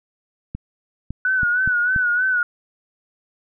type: clicks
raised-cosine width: 5 ms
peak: -15 dBFS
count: 5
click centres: 0.55 / 1.106 / 1.432 / 1.676 / 1.962 s
type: tone with vibrato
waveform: sine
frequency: 1480 Hz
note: F#6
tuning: in tune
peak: -16 dBFS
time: 1.25-2.43 s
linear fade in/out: 2 ms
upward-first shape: sine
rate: 3.2 Hz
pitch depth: 64 cents each way
effects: none

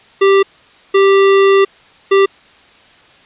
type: tone bursts at uneven times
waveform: square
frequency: 392 Hz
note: G4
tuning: in tune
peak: -7 dBFS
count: 3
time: 0.21-0.43 / 0.94-1.65 / 2.11-2.26 s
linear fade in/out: 10 ms
effects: white hiss -45 dBFS RMS until 3.25 s + resampled to 8000 Hz

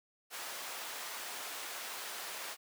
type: high-pass noise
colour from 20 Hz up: pink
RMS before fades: -43 dBFS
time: 0.3-2.57 s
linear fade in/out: 50 ms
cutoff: 740 Hz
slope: 12 dB/octave
effects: none

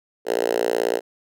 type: tone with high-pass filter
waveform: 5% pulse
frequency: 58.2 Hz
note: A#1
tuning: 2 cents flat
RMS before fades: -22 dBFS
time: 0.25-1.01 s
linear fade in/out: 50 ms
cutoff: 440 Hz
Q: 3.5
effects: none

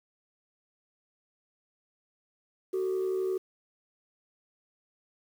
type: tone pair together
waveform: sine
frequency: 375.7 / 447.5 Hz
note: F#4 / A4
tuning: +26 / +29 cents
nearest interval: minor third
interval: 303 cents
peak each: -26 / -34 dBFS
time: 2.73-3.38 s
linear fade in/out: 10 ms
effects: tanh soft clip ceiling -24 dBFS + 9-bit

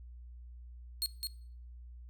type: tone with echo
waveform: sawtooth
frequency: 4291 Hz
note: C8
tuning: 43 cents sharp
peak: -28 dBFS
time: 1.02-1.06 s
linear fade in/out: 0 ms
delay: 210 ms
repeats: 1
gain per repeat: -4 dB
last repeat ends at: 1.27 s
effects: noise-tail reverb RT60 0.5 s tail -19 dB re dry + added 60 Hz sine -47 dBFS peak until 2.09 s

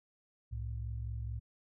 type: tone pair together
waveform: sine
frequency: 65.41 / 110.01 Hz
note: C2 / A2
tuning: 0 / 0 cents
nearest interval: major sixth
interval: 900 cents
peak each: -38 / -39 dBFS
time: 0.51-1.4 s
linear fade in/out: 20 ms
effects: tanh soft clip ceiling -28 dBFS

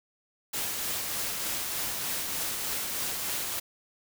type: noise with tremolo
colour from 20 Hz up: white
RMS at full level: -31 dBFS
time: 0.53-3.6 s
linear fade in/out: 10 ms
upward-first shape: triangle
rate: 3.3 Hz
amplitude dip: 30%
effects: none

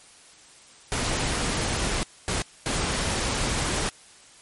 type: noise bursts at uneven times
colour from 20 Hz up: pink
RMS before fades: -26 dBFS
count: 3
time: 0.92-2.03 / 2.28-2.42 / 2.66-3.89 s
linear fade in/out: 0 ms
effects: white hiss -51 dBFS RMS until 4.41 s + MP3 48 kbps

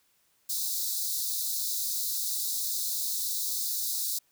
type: high-pass noise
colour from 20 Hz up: white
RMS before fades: -31 dBFS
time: 0.49-4.19 s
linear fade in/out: 10 ms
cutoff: 3700 Hz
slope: 96 dB/octave
effects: white hiss -69 dBFS RMS until 4.31 s

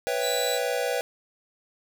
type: chord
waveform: square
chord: C# half-diminished seventh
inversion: third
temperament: equal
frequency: 493.9 / 554.4 / 659.3 / 784 Hz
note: B4 / C#5 / E5 / G5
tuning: 0 / 0 / 0 / 0 cents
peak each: -29 / -31 / -33 / -34 dBFS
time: 0.07-1.01 s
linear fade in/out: 0 ms
type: tone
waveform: 25% pulse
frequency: 3951 Hz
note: B7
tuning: in tune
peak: -25 dBFS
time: 0.2-0.6 s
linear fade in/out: 50 ms
effects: none

